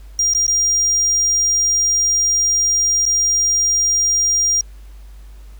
triangle tone with dropouts, 5700 Hz, F8, 34 cents sharp, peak -12 dBFS, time 0.19-4.61 s, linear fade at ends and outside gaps 2 ms, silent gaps 0.337-0.348 / 0.467-0.479 / 3.055-3.062 s, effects added 50 Hz sine -35 dBFS peak until 5.59 s + pink hiss -53 dBFS RMS until 5.59 s

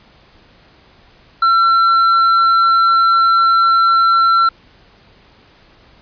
sine tone with tanh clipping, 1352 Hz, E6, 43 cents sharp, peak -10 dBFS, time 1.42-4.49 s, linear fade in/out 5 ms, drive 7 dB, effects pink hiss -48 dBFS RMS until 6.01 s + resampled to 11025 Hz

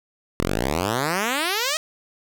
5% pulse exponential sweep, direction up, 38.93 to 650 Hz, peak -10 dBFS, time 0.4-1.77 s, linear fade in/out 0 ms, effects none

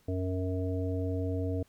harmonic tone, 92.5 Hz, F#2, in tune, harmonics 1 / 3 / 5 / 7, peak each -31 / -35 / -37 / -41 dBFS, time 0.08-1.63 s, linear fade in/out 5 ms, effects pink hiss -67 dBFS RMS until 1.68 s

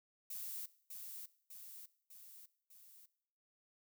violet noise with echo, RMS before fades -45 dBFS, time 0.3-0.66 s, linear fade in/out 5 ms, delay 600 ms, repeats 4, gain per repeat -4 dB, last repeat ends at 3.06 s, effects noise-tail reverb RT60 0.7 s tail -19 dB re dry

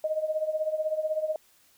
sine tone with tremolo, 622.3 Hz, D#5, in tune, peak -22 dBFS, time 0.04-1.36 s, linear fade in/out 2 ms, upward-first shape triangle, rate 16 Hz, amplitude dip 85%, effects white hiss -62 dBFS RMS until 1.77 s

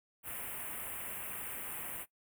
white band-stop noise, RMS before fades -42 dBFS, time 0.23-2.06 s, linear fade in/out 50 ms, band 2900 to 8800 Hz, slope 48 dB/octave, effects noise-tail reverb RT60 0.1 s tail -17 dB re dry

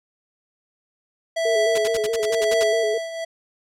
square tone with tremolo, 659 Hz, E5, 1 cent flat, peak -18 dBFS, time 1.36-3.25 s, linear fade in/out 10 ms, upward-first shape triangle, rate 1 Hz, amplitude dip 80%
sine tone with vibrato, 441.6 Hz, A4, 6 cents sharp, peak -21 dBFS, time 1.45-2.98 s, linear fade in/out 5 ms, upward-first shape square, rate 4.7 Hz, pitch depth 63 cents each way
white noise bursts, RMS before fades -26 dBFS, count 10, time 1.75-2.637 s, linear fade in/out 5 ms, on 32 ms, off 63 ms
effects low-pass 8000 Hz 12 dB/octave

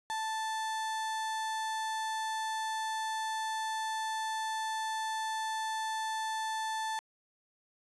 35% pulse tone, 880 Hz, A5, in tune, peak -31 dBFS, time 0.1-6.99 s, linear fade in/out 0 ms, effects resampled to 24000 Hz + 11-bit

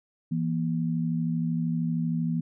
sine tone pair together, 165.5 / 238.4 Hz, E3 / A#3, +7 / +39 cents, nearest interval tritone, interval 632 cents, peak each -26 / -29 dBFS, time 0.31-2.41 s, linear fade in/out 10 ms, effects none

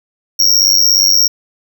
square tone with amplitude modulation, 5588 Hz, F8, in tune, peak -4 dBFS, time 0.39-1.28 s, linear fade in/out 10 ms, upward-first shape sine, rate 97.1 Hz, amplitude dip 95%, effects none

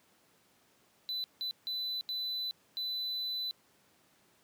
triangle tone bursts at uneven times, 4000 Hz, B7, 21 cents sharp, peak -32 dBFS, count 5, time 1.09-1.24 / 1.41-1.51 / 1.67-2.01 / 2.09-2.51 / 2.77-3.51 s, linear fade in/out 0 ms, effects pink hiss -67 dBFS RMS until 4.43 s + high-pass 150 Hz 12 dB/octave

